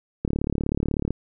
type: click train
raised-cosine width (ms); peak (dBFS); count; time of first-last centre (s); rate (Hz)
3; -11; 32; 0.25-1.106; 36.2
effects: none